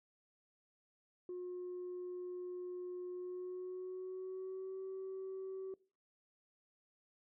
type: tone with pitch glide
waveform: sine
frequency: 360 to 381 Hz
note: F#4 to G4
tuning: -47 to -49 cents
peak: -40 dBFS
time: 1.29-5.74 s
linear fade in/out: 2 ms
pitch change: +98 cents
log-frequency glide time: 3.11-4.81 s
effects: noise-tail reverb RT60 0.4 s tail -23 dB re dry + tanh soft clip ceiling -39 dBFS